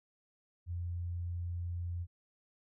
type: tone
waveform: sine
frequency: 87 Hz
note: F2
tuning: 6 cents flat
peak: -35 dBFS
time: 0.66-2.07 s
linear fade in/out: 50 ms
effects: none